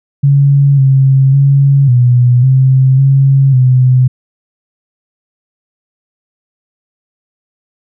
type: tone with pitch steps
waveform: sine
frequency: 140.3 / 134.5 / 138.9 / 123.2 / 131.8 / 136.3 / 127.7 Hz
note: C#3 / C3 / C#3 / B2 / C3 / C#3 / C3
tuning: +21 / +48 / +4 / -4 / +13 / -29 / -42 cents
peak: -4 dBFS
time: 0.23-4.08 s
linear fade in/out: 10 ms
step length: 550 ms
effects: none